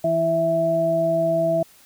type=harmonic tone; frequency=164.81 Hz; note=E3; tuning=in tune; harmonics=1 / 2 / 4; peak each=-27 / -28 / -18 dBFS; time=0.04-1.63 s; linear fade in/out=5 ms; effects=white hiss -52 dBFS RMS until 1.85 s